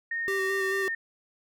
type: tone with pitch glide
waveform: sine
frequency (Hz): 1844 to 1826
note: A#6 to A#6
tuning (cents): -19 to -36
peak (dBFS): -28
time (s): 0.11-0.95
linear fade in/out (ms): 5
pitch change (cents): -17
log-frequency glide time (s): 0.53-0.66
type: tone with vibrato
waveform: square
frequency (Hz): 387.5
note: G4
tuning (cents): -20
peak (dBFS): -29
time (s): 0.28-0.88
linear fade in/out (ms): 0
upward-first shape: square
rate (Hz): 4.6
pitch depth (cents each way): 15
effects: none